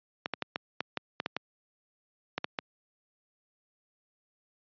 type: clicks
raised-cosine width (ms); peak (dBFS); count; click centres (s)
0.3; -14; 12; 0.259 / 0.337 / 0.423 / 0.559 / 0.806 / 0.973 / 1.201 / 1.261 / 1.366 / 2.38 / 2.444 / 2.588
effects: high-pass 150 Hz 12 dB/octave + resampled to 11025 Hz